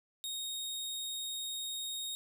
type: tone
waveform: sawtooth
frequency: 3730 Hz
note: A#7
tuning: in tune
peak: -34 dBFS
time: 0.24-2.15 s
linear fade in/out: 0 ms
effects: none